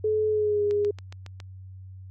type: tone with pitch glide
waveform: sine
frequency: 430 to 412 Hz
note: A4 to G#4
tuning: -40 to -14 cents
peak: -21 dBFS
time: 0.04-0.91 s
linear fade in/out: 5 ms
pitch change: -74 cents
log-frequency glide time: 0.29-0.63 s
type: click train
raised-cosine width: 0.2 ms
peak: -25 dBFS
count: 6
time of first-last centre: 0.71-1.402 s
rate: 7.23 Hz
effects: added 94 Hz sine -40 dBFS peak until 2.1 s